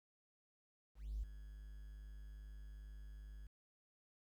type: tone with ADSR envelope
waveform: triangle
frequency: 51.2 Hz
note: G#1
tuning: 24 cents flat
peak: -34 dBFS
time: 0.95-3.47 s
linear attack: 280 ms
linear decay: 7 ms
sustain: -14 dB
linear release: 3 ms
effects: tanh soft clip ceiling -36 dBFS + 12-bit